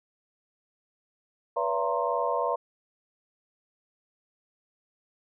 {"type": "tone cluster", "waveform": "sine", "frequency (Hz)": [489.6, 572, 674, 928, 1057], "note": ["B4", "D5", "E5", "A#5", "C6"], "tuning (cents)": [-15, -46, 38, -8, 17], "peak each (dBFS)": -31, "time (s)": [1.56, 2.56], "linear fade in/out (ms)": 10, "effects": []}